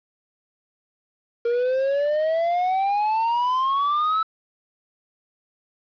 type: exponential sweep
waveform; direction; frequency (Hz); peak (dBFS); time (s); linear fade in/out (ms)
triangle; up; 466.2 to 1320; -17; 1.45-4.23; 5
effects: resampled to 11025 Hz + 8-bit